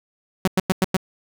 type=tone bursts; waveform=sawtooth; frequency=187.2 Hz; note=F#3; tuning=20 cents sharp; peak=-11 dBFS; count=5; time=0.45-0.967 s; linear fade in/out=2 ms; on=25 ms; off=98 ms; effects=none